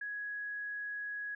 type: tone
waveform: sine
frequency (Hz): 1669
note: G#6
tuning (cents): +8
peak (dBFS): -37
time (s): 0.01-1.35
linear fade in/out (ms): 5
effects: none